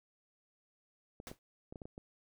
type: clicks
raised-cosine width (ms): 2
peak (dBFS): -33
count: 7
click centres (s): 1.201 / 1.315 / 1.725 / 1.758 / 1.818 / 1.855 / 1.979
type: noise with exponential decay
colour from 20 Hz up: pink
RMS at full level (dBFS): -43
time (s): 1.27-1.39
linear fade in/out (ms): 1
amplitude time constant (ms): 25
effects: none